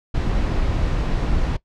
brown noise, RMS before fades -20 dBFS, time 0.14-1.57 s, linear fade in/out 10 ms, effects noise-tail reverb RT60 0.1 s tail -19 dB re dry + low-pass 5000 Hz 12 dB/octave

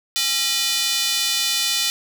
square tone with high-pass filter, 271.9 Hz, C#4, 33 cents flat, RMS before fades -21 dBFS, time 0.16-1.9 s, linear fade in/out 0 ms, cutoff 3600 Hz, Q 1.7, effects none

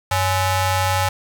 sawtooth ring-modulated tone, 466.2 Hz, A#4, in tune, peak -10 dBFS, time 0.11-1.09 s, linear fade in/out 5 ms, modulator 372 Hz, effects none

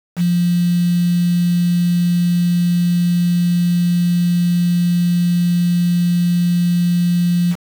sine tone with quantisation, 174.61 Hz, F3, in tune, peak -12 dBFS, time 0.16-7.56 s, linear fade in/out 50 ms, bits 5, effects none

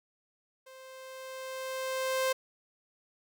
sawtooth tone with level ramp, 523.3 Hz, C5, in tune, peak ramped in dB -46 to -22 dBFS, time 0.66-2.33 s, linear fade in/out 10 ms, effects none

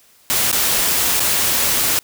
white noise with dropouts, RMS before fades -17 dBFS, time 0.3-1.99 s, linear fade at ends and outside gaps 0 ms, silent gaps 0.515-0.528 / 1.196-1.203 s, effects white hiss -52 dBFS RMS until 2.03 s

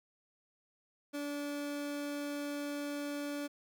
30% pulse tone, 288.9 Hz, D4, 28 cents flat, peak -34 dBFS, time 1.13-3.48 s, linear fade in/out 20 ms, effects none

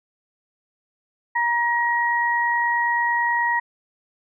sine tone pair together, 946.7 / 1896 Hz, A#5 / A#6, +26 / +29 cents, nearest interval octave, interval 1203 cents, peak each -21 dBFS, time 1.35-3.6 s, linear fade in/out 10 ms, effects none

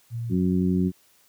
sine tone, 116.54 Hz, A#2, in tune, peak -27 dBFS, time 0.1-0.36 s, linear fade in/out 50 ms
harmonic tone, 91.3 Hz, F#2, 23 cents flat, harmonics 1 / 2 / 3 / 4, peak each -28 / -21 / -27 / -30 dBFS, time 0.29-0.92 s, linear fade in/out 50 ms
effects white hiss -60 dBFS RMS until 1.28 s + high-pass 60 Hz 12 dB/octave

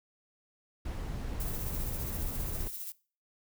brown noise, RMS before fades -36 dBFS, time 0.85-2.68 s, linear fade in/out 5 ms
violet noise with tremolo, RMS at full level -39 dBFS, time 1.4-2.92 s, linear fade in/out 2 ms, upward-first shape sine, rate 15 Hz, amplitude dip 40%
effects noise-tail reverb RT60 0.4 s tail -21 dB re dry

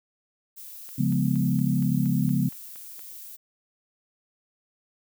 violet noise, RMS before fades -42 dBFS, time 0.56-3.37 s, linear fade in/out 20 ms
click train, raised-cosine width 0.3 ms, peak -33 dBFS, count 10, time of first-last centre 0.89-2.993 s, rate 4.28 Hz
sine chord, C# dominant seventh, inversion none, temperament equal, 138.59 / 174.61 / 207.7 / 246.9 Hz, C#3 / E#3 / G#3 / B3, 0 / 0 / 0 / 0 cents, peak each -25 / -26 / -27 / -27 dBFS, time 0.98-2.49 s, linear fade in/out 10 ms
effects none

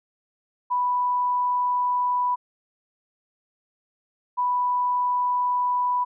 sine tone pair in turn, 987.8 / 987.8 Hz, B5 / B5, 0 / 0 cents, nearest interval unison, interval 0 cents, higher neither, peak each -20 dBFS, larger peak neither, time 0.7-2.36 / 4.37-6.05 s, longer second, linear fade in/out 20 ms, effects none

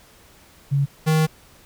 sine / square tone pair in turn, 140 / 157.14 Hz, C#3 / D#3, +18 / +17 cents, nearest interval major second, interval 199 cents, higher second, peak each -16 dBFS, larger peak neither, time 0.71-0.86 / 1.06-1.27 s, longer second, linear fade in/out 20 ms, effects pink hiss -51 dBFS RMS until 1.65 s

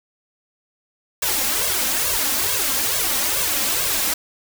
white noise with flanger, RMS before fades -21 dBFS, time 1.22-4.14 s, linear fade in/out 5 ms, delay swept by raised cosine 1.8 to 3.8 ms, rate 2.3 Hz, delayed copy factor +1, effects none

